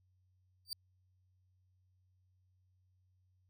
40% pulse tone with exponential growth, 4641 Hz, D8, 21 cents flat, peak -33 dBFS, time 0.65-0.73 s, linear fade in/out 1 ms, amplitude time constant 16 ms, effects added 92 Hz sine -70 dBFS peak until 3.49 s

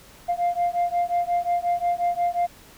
sine beating tone pair, 697 / 702.6 Hz, F5 / F5, -4 / +10 cents, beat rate 5.6 Hz, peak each -22 dBFS, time 0.28-2.47 s, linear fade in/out 20 ms, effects tanh soft clip ceiling -17 dBFS + pink hiss -49 dBFS RMS until 2.77 s

